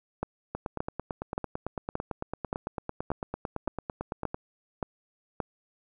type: two click trains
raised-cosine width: 1 ms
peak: -18 / -15 dBFS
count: 35 / 10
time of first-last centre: 0.55-4.345 / 0.23-5.402 s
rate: 8.96 / 1.74 Hz
effects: none